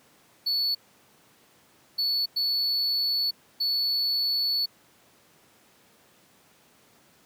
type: tone bursts at uneven times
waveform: triangle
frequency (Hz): 4435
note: C#8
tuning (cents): 0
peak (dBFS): -22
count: 4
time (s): 0.46-0.75 / 1.98-2.26 / 2.36-3.31 / 3.6-4.66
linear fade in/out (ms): 10
effects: pink hiss -59 dBFS RMS until 7.25 s + high-pass 150 Hz 12 dB/octave